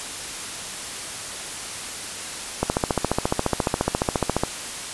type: click train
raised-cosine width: 1 ms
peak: -5 dBFS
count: 27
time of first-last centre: 2.63-4.436 s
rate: 14.4 Hz
effects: white hiss -32 dBFS RMS until 4.93 s + resampled to 24000 Hz